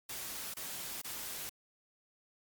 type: noise bursts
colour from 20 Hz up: white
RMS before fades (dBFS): -42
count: 3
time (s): 0.09-1.494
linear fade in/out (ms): 5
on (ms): 450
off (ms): 27
effects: Opus 48 kbps